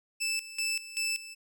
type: tone with tremolo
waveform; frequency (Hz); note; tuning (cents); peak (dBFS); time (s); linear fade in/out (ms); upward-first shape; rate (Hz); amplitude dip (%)
20% pulse; 2637; E7; 0; -24; 0.2-1.35; 20; square; 2.6; 80
effects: none